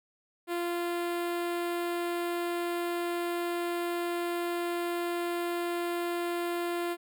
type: tone with notch filter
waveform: sawtooth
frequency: 346.3 Hz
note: F4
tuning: 15 cents flat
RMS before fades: -32 dBFS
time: 0.47-6.97 s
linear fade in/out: 50 ms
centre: 5900 Hz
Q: 1.1
effects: none